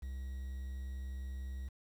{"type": "tone with quantisation", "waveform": "triangle", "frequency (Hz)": 65.6, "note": "C2", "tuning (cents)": 5, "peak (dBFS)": -37, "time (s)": [0.02, 1.69], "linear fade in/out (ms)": 10, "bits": 10, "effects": []}